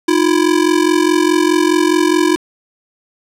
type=ring-modulated tone; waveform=square; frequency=332.7 Hz; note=E4; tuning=16 cents sharp; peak=-8 dBFS; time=0.08-2.36 s; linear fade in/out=0 ms; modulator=22.4 Hz; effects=low-pass 10000 Hz 12 dB/octave + 7-bit